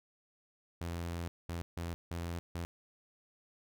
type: tone bursts at uneven times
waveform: sawtooth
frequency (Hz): 85.2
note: F2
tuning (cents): -42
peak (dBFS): -33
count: 5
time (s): 0.81-1.28 / 1.49-1.62 / 1.77-1.94 / 2.11-2.39 / 2.55-2.65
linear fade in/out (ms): 0
effects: none